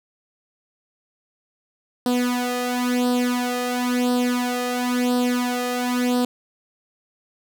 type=tone with flanger; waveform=sawtooth; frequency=246.9 Hz; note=B3; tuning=in tune; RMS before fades=-22 dBFS; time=2.06-6.25 s; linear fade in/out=2 ms; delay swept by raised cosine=0.22 to 1.62 ms; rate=0.97 Hz; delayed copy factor=+0.8; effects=none